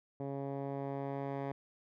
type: tone with low-pass filter sweep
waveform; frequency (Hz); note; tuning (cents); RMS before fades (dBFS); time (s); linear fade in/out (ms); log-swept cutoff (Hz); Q
10% pulse; 138.59; C#3; 0; -39; 0.2-1.52; 2; 600 to 1400; 0.82
effects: none